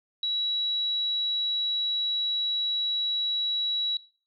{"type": "tone", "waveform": "sine", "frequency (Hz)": 3900, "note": "B7", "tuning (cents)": -23, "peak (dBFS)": -25, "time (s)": [0.23, 3.97], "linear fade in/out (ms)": 2, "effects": ["noise-tail reverb RT60 0.4 s tail -19 dB re dry"]}